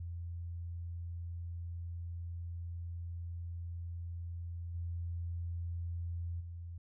sine tone with level steps, 85.5 Hz, F2, 36 cents flat, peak -39 / -36 / -42 dBFS, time 0-6.78 s, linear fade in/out 5 ms, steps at 4.74 / 6.4 s, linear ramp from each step 10 ms, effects none

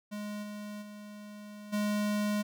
square tone with level steps, 208.2 Hz, G#3, 5 cents sharp, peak -37 / -40 / -45 / -29 dBFS, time 0.11-2.43 s, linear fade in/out 20 ms, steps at 0.42 / 0.81 / 1.72 s, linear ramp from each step 20 ms, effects none

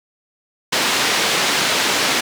white band-pass noise, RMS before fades -18 dBFS, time 0.72-2.21 s, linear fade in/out 10 ms, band 180 to 4400 Hz, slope 12 dB/octave, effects none

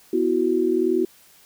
sine chord, B suspended fourth, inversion none, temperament equal, 246.9 / 329.6 / 370 Hz, B3 / E4 / F#4, 0 / 0 / 0 cents, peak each -26 / -22 / -20 dBFS, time 0.13-1.05 s, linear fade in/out 5 ms, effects white hiss -53 dBFS RMS until 1.45 s

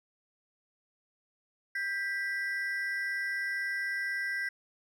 triangle ring-modulated tone, 1778 Hz, A6, 18 cents sharp, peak -26 dBFS, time 1.75-4.49 s, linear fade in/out 5 ms, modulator 189 Hz, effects none

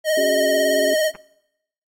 square tone with vibrato, 622.3 Hz, D#5, in tune, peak -17 dBFS, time 0.04-1.12 s, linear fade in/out 50 ms, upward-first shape sine, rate 18 Hz, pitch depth 38 cents each way
sine chord, C# suspended fourth, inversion none, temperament equal, 277.2 / 370 / 415.3 Hz, C#4 / F#4 / G#4, 0 / 0 / 0 cents, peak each -26 dBFS, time 0.17-0.94 s, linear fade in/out 5 ms
clicks, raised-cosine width 0.5 ms, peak -24 / -24 dBFS, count 2, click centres 1.15 / 1.155 s
effects noise-tail reverb RT60 0.8 s tail -22 dB re dry + AAC 48 kbps

